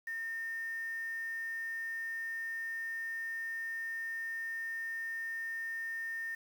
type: tone with quantisation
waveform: sine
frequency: 1820 Hz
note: A#6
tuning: 42 cents flat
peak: -36 dBFS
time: 0.07-6.35 s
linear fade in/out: 5 ms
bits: 9
effects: none